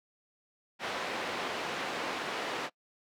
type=band-pass noise; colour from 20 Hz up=pink; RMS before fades=-36 dBFS; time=0.79-2.7 s; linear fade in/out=50 ms; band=380 to 3300 Hz; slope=12 dB/octave; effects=noise-tail reverb RT60 0.1 s tail -24 dB re dry